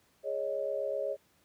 sine chord, Ab suspended fourth, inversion none, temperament equal, 415.3 / 554.4 / 622.3 Hz, Ab4 / Db5 / Eb5, 0 / 0 / 0 cents, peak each -38 / -33 / -36 dBFS, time 0.23-1.17 s, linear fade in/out 50 ms, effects pink hiss -68 dBFS RMS until 1.44 s + high-pass 80 Hz 12 dB/octave

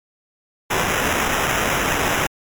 white noise with sample-and-hold, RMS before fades -20 dBFS, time 0.7-2.27 s, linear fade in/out 10 ms, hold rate 4410 Hz, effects MP3 96 kbps

